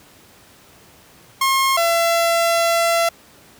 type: tone pair in turn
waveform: sawtooth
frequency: 1074 / 675.1 Hz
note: C6 / E5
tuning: +45 / +41 cents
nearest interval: minor sixth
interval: 804 cents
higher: first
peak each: -11 dBFS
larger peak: neither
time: 1.41-1.77 / 1.77-3.09 s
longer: second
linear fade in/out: 5 ms
effects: pink hiss -48 dBFS RMS until 3.59 s + high-pass 80 Hz 12 dB/octave